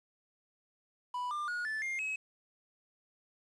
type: tone with pitch steps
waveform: triangle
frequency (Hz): 987.8 / 1195.2 / 1446.2 / 1749.9 / 2117 / 2562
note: B5 / D6 / F#6 / A6 / C7 / E7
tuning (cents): 0 / +30 / -40 / -10 / +20 / -50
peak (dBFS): -32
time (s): 1.14-2.16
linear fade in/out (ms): 5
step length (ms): 170
effects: resampled to 24000 Hz + 10-bit